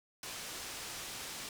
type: low-pass noise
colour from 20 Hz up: white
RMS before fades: -44 dBFS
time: 0.23-1.49 s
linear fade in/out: 2 ms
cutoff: 7800 Hz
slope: 12 dB/octave
effects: none